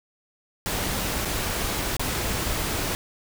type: noise with dropouts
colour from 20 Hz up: pink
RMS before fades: -27 dBFS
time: 0.66-2.95 s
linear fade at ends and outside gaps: 0 ms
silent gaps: 1.25-1.254 / 1.967-1.995 s
effects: none